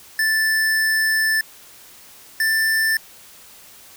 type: tone pair in turn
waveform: square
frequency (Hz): 1760 / 1773.3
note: A6 / A6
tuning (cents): 0 / +13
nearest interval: unison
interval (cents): 13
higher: second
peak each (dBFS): -17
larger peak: neither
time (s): 0.19-1.41 / 2.4-2.97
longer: first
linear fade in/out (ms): 2
effects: white hiss -45 dBFS RMS until 3.96 s